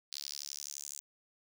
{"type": "tone with high-pass filter sweep", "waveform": "sawtooth", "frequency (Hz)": 71.8, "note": "D2", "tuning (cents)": -39, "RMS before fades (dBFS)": -44, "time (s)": [0.12, 1], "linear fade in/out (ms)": 0, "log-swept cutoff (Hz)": [4500, 7200], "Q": 3.7, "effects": []}